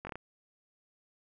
slowing click train, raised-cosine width 0.5 ms, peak -25 dBFS, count 5, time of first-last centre 0.05-0.156 s, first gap 20 ms, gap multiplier 1.19, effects none

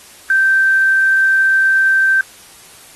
sine tone with quantisation, 1560 Hz, G6, 9 cents flat, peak -9 dBFS, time 0.3-2.21 s, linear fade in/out 2 ms, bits 6, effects white hiss -41 dBFS RMS until 2.95 s + AAC 32 kbps

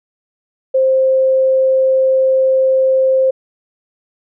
sine tone, 526 Hz, C5, 9 cents sharp, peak -9 dBFS, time 0.74-3.31 s, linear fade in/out 10 ms, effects none

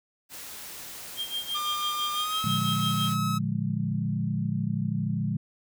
white noise, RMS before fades -41 dBFS, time 0.29-3.17 s, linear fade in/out 50 ms
triangle tone with tremolo, 3200 Hz, G7, 35 cents sharp, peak -26 dBFS, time 1.16-3.12 s, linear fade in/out 50 ms, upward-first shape sine, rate 6 Hz, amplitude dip 85%
45% pulse tone with pitch glide, 1200 to 1286.1 Hz, D6 to E6, +37 to -43 cents, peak -29 dBFS, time 1.54-3.39 s, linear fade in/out 20 ms, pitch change +120 cents, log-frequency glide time 2.13-2.4 s
sine chord, Bb dominant seventh, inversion none, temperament equal with one note detuned, 114.61 / 146.83 / 174.61 / 207.7 Hz, Bb2 / D3 / F3 / Ab3, -29 / 0 / 0 / 0 cents, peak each -31 dBFS, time 2.44-5.37 s, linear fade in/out 5 ms
effects none

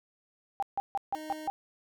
sine tone bursts, 794 Hz, G5, 22 cents sharp, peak -27 dBFS, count 6, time 0.6-1.5 s, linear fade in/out 0 ms, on 25 ms, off 150 ms
25% pulse tone, 310 Hz, D#4, 6 cents flat, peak -36 dBFS, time 1.14-1.48 s, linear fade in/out 10 ms
effects none

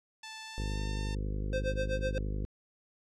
5% pulse tone with pitch glide, 880 to 898.5 Hz, A5 to A5, 0 to +36 cents, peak -28 dBFS, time 0.23-1.15 s, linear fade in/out 5 ms, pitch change +36 cents, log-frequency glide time 0.44-0.78 s
harmonic tone, 51 Hz, G#1, 31 cents flat, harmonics 1 / 2 / 3 / 4 / 5 / 6 / 7 / 8 / 9 / 10, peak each -33 / -39 / -43 / -45 / -47 / -49 / -50 / -51 / -52 / -53 dBFS, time 0.58-2.45 s, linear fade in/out 0 ms
square tone with tremolo, 520 Hz, C5, 11 cents flat, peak -30 dBFS, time 1.53-2.18 s, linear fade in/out 0 ms, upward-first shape sine, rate 8 Hz, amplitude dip 95%
effects low-pass 5000 Hz 12 dB/octave

